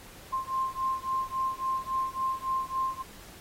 sine beating tone pair, 1052 / 1055.6 Hz, C6 / C6, +9 / +15 cents, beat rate 3.6 Hz, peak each -31 dBFS, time 0.32-3.03 s, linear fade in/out 20 ms, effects pink hiss -50 dBFS RMS until 3.4 s + AAC 48 kbps

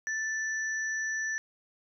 sine tone pair together, 1760 / 5894 Hz, A6 / F#8, 0 / -8 cents, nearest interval octave + major sixth, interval 2092 cents, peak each -30 / -39 dBFS, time 0.07-1.38 s, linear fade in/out 0 ms, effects none

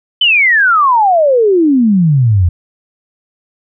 sine exponential sweep, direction down, 3084 to 82.41 Hz, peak -6 dBFS, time 0.21-2.49 s, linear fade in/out 5 ms, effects none

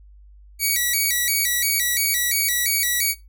5% pulse tone with vibrato, 2093 Hz, C7, in tune, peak -9 dBFS, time 0.59-3.15 s, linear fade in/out 50 ms, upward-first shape square, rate 2.9 Hz, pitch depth 130 cents each way, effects noise-tail reverb RT60 0.2 s tail -17 dB re dry + added 50 Hz sine -44 dBFS peak until 3.28 s

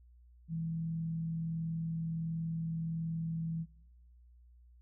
sine tone with frequency modulation, 163.5 Hz, E3, 14 cents flat, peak -34 dBFS, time 0.48-3.66 s, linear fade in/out 50 ms, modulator 41.4 Hz, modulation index 0.21, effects noise-tail reverb RT60 0.8 s tail -18 dB re dry + added 60 Hz sine -57 dBFS peak until 4.81 s

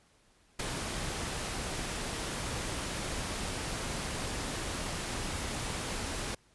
pink noise with ADSR envelope, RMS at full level -31 dBFS, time 0.59-6.35 s, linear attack 7 ms, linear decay 12 ms, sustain -5 dB, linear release 6 ms, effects pink hiss -66 dBFS RMS until 6.54 s + resampled to 24000 Hz

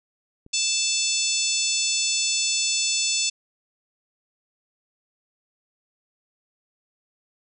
click, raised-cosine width 3 ms, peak -34 dBFS, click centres 0.464 s
harmonic tone, 880 Hz, A5, in tune, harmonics 3 / 4 / 5 / 6 / 7 / 8 / 9, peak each -29 / -29 / -29 / -29 / -29 / -29 / -29 dBFS, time 0.53-3.3 s, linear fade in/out 10 ms
effects none

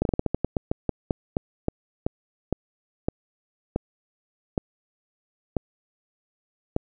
slowing click train, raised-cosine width 2 ms, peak -9 dBFS, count 21, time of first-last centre 0.02-6.764 s, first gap 32 ms, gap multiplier 1.21, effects none

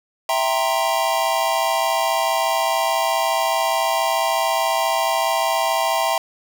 square chord, C dominant seventh, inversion first, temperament equal, 659.3 / 784 / 932.3 / 1046.5 Hz, E5 / G5 / Bb5 / C6, 0 / 0 / 0 / 0 cents, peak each -23 / -24 / -24 / -26 dBFS, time 0.29-6.18 s, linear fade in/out 2 ms, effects none

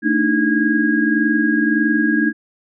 sine tone cluster, 223.7 / 293.4 / 315.1 / 1641 Hz, A3 / D4 / D#4 / G#6, +29 / -2 / +22 / -21 cents, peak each -19 dBFS, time 0.02-2.33 s, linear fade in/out 50 ms, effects none

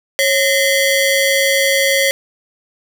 sawtooth ring-modulated tone, 1297 Hz, E6, 28 cents flat, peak -5 dBFS, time 0.19-2.11 s, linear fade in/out 0 ms, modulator 749 Hz, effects none

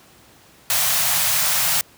white band-stop noise, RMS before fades -19 dBFS, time 0.7-1.81 s, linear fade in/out 0 ms, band 180 to 580 Hz, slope 48 dB/octave, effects pink hiss -50 dBFS RMS until 1.97 s + high-pass 80 Hz 12 dB/octave

